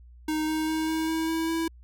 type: tone with pitch steps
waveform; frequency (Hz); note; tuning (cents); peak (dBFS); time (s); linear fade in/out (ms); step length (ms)
square; 310.4 / 313.3 / 316.2 / 319.1 / 322.1 / 325.1 / 328.1; D#4 / D#4 / D#4 / D#4 / E4 / E4 / E4; -4 / +12 / +28 / +44 / -40 / -24 / -8; -26; 0.28-1.68; 5; 200
effects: added 60 Hz sine -47 dBFS peak until 1.83 s